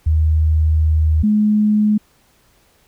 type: tone pair in turn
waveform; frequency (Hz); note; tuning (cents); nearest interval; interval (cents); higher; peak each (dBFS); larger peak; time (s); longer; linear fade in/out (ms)
sine; 78.3 / 211.3; D#2 / G#3; +11 / +30; octave + perfect fourth; 1719; second; -11; neither; 0.06-1.23 / 1.23-1.98; first; 10
effects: pink hiss -56 dBFS RMS until 2.87 s